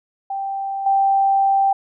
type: tone with level steps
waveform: sine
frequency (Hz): 784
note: G5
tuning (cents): 0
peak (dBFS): -22 / -13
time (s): 0.3-1.73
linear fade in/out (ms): 5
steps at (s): 0.86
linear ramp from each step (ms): 5
effects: none